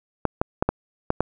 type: clicks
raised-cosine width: 1 ms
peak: -5 dBFS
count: 6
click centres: 0.253 / 0.415 / 0.625 / 0.69 / 1.104 / 1.206 s
effects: none